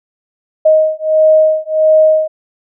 sine beating tone pair, 625 / 626.5 Hz, D#5 / D#5, +8 / +12 cents, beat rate 1.5 Hz, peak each -10 dBFS, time 0.65-2.28 s, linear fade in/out 10 ms, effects none

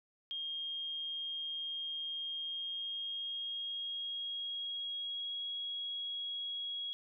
sine tone with pitch glide, 3231 to 3314 Hz, G#7 to G#7, -48 to -4 cents, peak -37 dBFS, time 0.31-6.93 s, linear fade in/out 0 ms, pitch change +44 cents, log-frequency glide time 2.38-5.49 s, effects none

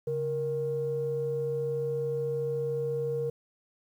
sine tone pair together, 139.26 / 468.4 Hz, C#3 / A#4, +8 / +8 cents, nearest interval octave + major sixth, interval 2100 cents, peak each -34 / -28 dBFS, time 0.07-3.3 s, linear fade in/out 5 ms, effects tanh soft clip ceiling -21 dBFS + 10-bit

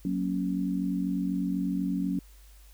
sine chord, F# major, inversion none, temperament equal, 185 / 233.1 / 277.2 Hz, F#3 / A#3 / C#4, 0 / 0 / 0 cents, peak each -29 / -35 / -30 dBFS, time 0.05-2.19 s, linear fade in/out 2 ms, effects added 50 Hz sine -50 dBFS peak until 2.73 s + white hiss -60 dBFS RMS until 2.73 s

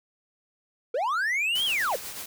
triangle linear two-way sweep, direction up then down, 440 to 3330 to 440 Hz, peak -22 dBFS, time 0.94-1.96 s, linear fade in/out 5 ms, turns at 1.65 s
white noise with tremolo, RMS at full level -36 dBFS, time 1.55-2.26 s, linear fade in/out 5 ms, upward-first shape sine, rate 8.1 Hz, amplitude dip 40%
effects none

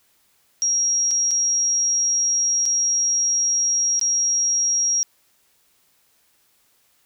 sine tone with dropouts, 5640 Hz, F8, 16 cents sharp, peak -17 dBFS, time 0.62-5.03 s, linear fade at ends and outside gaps 0 ms, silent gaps 1.109-1.113 / 1.309-1.314 / 2.655-2.661 / 3.994-4.013 s, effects white hiss -62 dBFS RMS until 7.05 s

